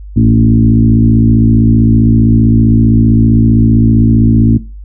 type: tone with frequency modulation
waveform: sine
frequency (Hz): 168.6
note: E3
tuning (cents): +39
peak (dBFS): -4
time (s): 0.16-4.58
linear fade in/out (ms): 10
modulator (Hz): 55.4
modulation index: 2.1
effects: noise-tail reverb RT60 0.3 s tail -18 dB re dry + added 50 Hz sine -25 dBFS peak until 4.84 s